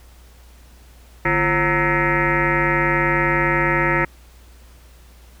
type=tone with frequency modulation; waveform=sine; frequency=1119 Hz; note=C#6; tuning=16 cents sharp; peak=-15 dBFS; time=1.25-4.05 s; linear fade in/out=5 ms; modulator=194 Hz; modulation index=5.5; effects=added 60 Hz sine -44 dBFS peak until 5.4 s + pink hiss -52 dBFS RMS until 5.4 s